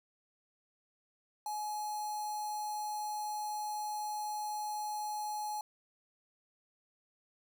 square tone with notch filter, 844 Hz, G#5, 28 cents sharp, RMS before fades -38 dBFS, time 1.46-5.61 s, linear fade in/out 2 ms, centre 2600 Hz, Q 1.5, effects none

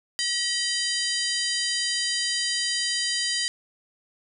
harmonic tone with a mistuned harmonic, 959 Hz, A#5, 49 cents sharp, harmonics 2 / 3 / 4 / 5 / 6 / 7 / 8 / 9 / 10, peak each -31 / -31 / -35 / -27 / -39 / -35 / -39 / -39 / -38 dBFS, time 0.19-3.48 s, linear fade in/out 0 ms, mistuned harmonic 3, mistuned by +110 cents, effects none

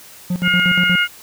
triangle tone with tremolo, 178.9 Hz, F3, 42 cents sharp, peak -14 dBFS, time 0.3-0.96 s, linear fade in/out 5 ms, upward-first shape square, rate 8.4 Hz, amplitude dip 80%
harmonic tone, 714 Hz, F5, 38 cents sharp, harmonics 2 / 3 / 4, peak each -16 / -18 / -19 dBFS, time 0.42-1.08 s, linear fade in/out 50 ms
effects white hiss -41 dBFS RMS until 1.22 s

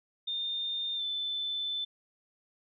sine tone with pitch glide, 3625 to 3522 Hz, A#7 to A7, -49 to +1 cents, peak -31 dBFS, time 0.27-1.85 s, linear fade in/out 10 ms, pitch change -50 cents, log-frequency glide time 0.95-1.03 s, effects none

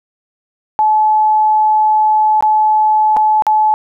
sine tone with dropouts, 860 Hz, A5, 40 cents flat, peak -8 dBFS, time 0.79-3.74 s, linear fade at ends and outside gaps 0 ms, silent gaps 2.408-2.425 / 3.165-3.169 / 3.422-3.467 s, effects none

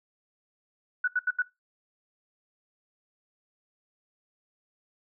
sine tone bursts, 1480 Hz, F#6, in tune, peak -22 dBFS, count 4, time 1.04-1.422 s, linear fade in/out 5 ms, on 37 ms, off 78 ms, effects noise-tail reverb RT60 0.2 s tail -19 dB re dry

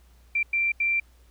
sine tone bursts at uneven times, 2357 Hz, D7, 6 cents sharp, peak -21 dBFS, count 3, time 0.35-0.43 / 0.53-0.72 / 0.8-1 s, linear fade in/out 5 ms, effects added 60 Hz sine -53 dBFS peak until 1.3 s + pink hiss -63 dBFS RMS until 1.3 s

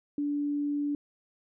sine tone, 290 Hz, D4, 22 cents flat, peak -27 dBFS, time 0.18-0.95 s, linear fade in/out 2 ms, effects none

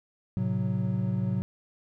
triangle chord, F# diminished, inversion first, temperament equal, 110 / 130.81 / 185 Hz, A2 / C3 / F#3, 0 / 0 / 0 cents, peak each -28 / -29 / -27 dBFS, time 0.37-1.42 s, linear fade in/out 0 ms, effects none

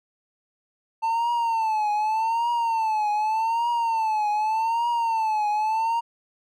triangle tone with vibrato, 891 Hz, A5, 22 cents sharp, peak -19 dBFS, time 1.02-6.01 s, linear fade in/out 20 ms, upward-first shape triangle, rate 0.84 Hz, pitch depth 120 cents each way, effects none

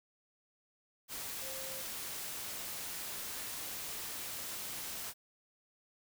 sine tone in noise, 530 Hz, C5, 22 cents sharp, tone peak -48 dBFS, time 1.4-1.84 s, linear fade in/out 50 ms, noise white, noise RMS -42 dBFS, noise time 1.08-5.14 s, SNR -9 dB, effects none

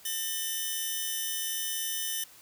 5% pulse tone pair together, 1800 / 3027 Hz, A6 / F#7, +39 / +39 cents, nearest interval major sixth, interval 900 cents, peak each -24 dBFS, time 0.05-2.24 s, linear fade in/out 5 ms, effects white hiss -54 dBFS RMS until 2.41 s

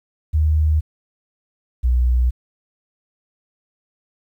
sine tone pair in turn, 77.2 / 61.56 Hz, D#2 / B1, -13 / -5 cents, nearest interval major third, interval 392 cents, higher first, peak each -13 dBFS, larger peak neither, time 0.33-0.81 / 1.83-2.31 s, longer neither, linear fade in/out 20 ms, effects 9-bit

